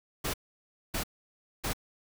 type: noise bursts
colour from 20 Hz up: pink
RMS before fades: -32 dBFS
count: 3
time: 0.24-1.734 s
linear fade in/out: 10 ms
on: 98 ms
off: 600 ms
effects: none